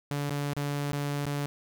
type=tone with dropouts; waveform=sawtooth; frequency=143.8 Hz; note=D3; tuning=36 cents flat; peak=-25 dBFS; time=0.11-1.46 s; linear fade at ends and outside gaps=0 ms; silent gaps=0.295-0.307 / 0.535-0.566 / 0.92-0.93 / 1.254-1.266 s; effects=none